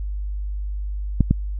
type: clicks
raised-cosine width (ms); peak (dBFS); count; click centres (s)
5; -3; 2; 1.207 / 1.31
effects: added 50 Hz sine -24 dBFS peak until 1.59 s